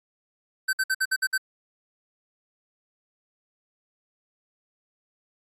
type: tone bursts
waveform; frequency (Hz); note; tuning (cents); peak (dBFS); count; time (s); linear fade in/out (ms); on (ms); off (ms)
square; 1541; G6; -30; -22; 7; 0.68-1.379; 10; 51; 57
effects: AAC 48 kbps